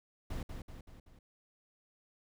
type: noise with echo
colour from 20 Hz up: brown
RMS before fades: -38 dBFS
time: 0.3-0.43 s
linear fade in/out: 5 ms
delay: 190 ms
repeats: 4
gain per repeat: -5 dB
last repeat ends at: 1.19 s
effects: none